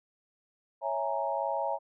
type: chord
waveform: sine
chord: A# half-diminished seventh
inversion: first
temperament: equal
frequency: 554.4 / 659.3 / 830.6 / 932.3 Hz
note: C#5 / E5 / G#5 / A#5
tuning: 0 / 0 / 0 / 0 cents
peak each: -34 dBFS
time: 0.81-1.79 s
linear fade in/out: 50 ms
effects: none